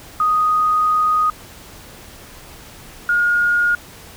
sine tone pair in turn, 1244.5 / 1428.8 Hz, D#6 / F6, 0 / +39 cents, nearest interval major second, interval 239 cents, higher second, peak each -13 dBFS, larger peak neither, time 0.2-1.3 / 3.09-3.75 s, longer first, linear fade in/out 2 ms, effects pink hiss -40 dBFS RMS until 4.16 s

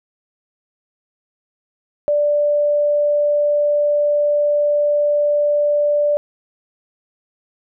sine tone, 587.3 Hz, D5, in tune, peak -13 dBFS, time 2.08-6.17 s, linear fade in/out 0 ms, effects none

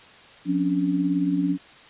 sine tone cluster, 178.2 / 267.3 / 285.3 Hz, F3 / C4 / C#4, +35 / +37 / +50 cents, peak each -25 / -29 / -22 dBFS, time 0.45-1.58 s, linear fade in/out 50 ms, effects white hiss -48 dBFS RMS until 1.89 s + resampled to 8000 Hz

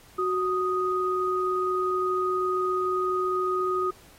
sine tone pair together, 370 / 1244.5 Hz, F#4 / D#6, 0 / 0 cents, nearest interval octave + major sixth, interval 2100 cents, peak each -26 dBFS, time 0.18-3.91 s, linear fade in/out 10 ms, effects pink hiss -54 dBFS RMS until 4.18 s + AAC 48 kbps

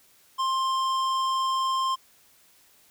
sine tone with hard clipping, 1054 Hz, C6, 12 cents sharp, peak -25 dBFS, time 0.38-1.96 s, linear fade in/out 20 ms, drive 12 dB, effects white hiss -59 dBFS RMS until 2.9 s

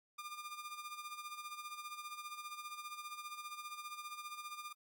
sawtooth tone with tremolo, 1204 Hz, D6, 43 cents sharp, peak -39 dBFS, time 0.18-4.73 s, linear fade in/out 10 ms, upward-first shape sine, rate 15 Hz, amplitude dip 65%, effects AAC 64 kbps

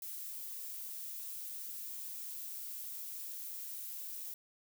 violet noise, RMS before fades -44 dBFS, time 0.02-4.34 s, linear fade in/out 2 ms, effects none

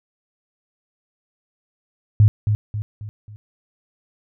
sine tone with echo, 105.5 Hz, G#2, 28 cents sharp, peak -8 dBFS, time 2.2-2.28 s, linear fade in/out 0 ms, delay 270 ms, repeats 4, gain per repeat -7 dB, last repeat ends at 3.36 s, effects none

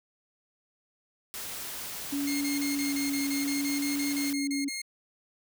white noise, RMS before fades -38 dBFS, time 1.34-4.33 s, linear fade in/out 0 ms
sine tone with vibrato, 282 Hz, C#4, 30 cents sharp, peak -28 dBFS, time 2.12-4.69 s, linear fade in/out 10 ms, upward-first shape sine, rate 0.69 Hz, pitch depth 13 cents each way
15% pulse tone bursts, 2141 Hz, C7, 39 cents sharp, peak -27 dBFS, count 15, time 2.27-4.818 s, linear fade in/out 5 ms, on 140 ms, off 32 ms
effects none

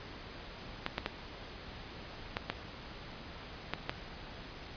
clicks, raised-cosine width 0.3 ms, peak -16 dBFS, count 7, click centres 0.864 / 0.981 / 1.061 / 2.369 / 2.5 / 3.736 / 3.895 s, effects pink hiss -47 dBFS RMS until 4.76 s + resampled to 11025 Hz

